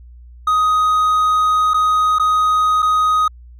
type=tone with dropouts; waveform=triangle; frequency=1252 Hz; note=D#6; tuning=10 cents sharp; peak=-10 dBFS; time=0.47-3.28 s; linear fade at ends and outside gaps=5 ms; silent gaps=1.736-1.742 / 2.186-2.196 / 2.822-2.826 s; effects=added 60 Hz sine -37 dBFS peak until 3.59 s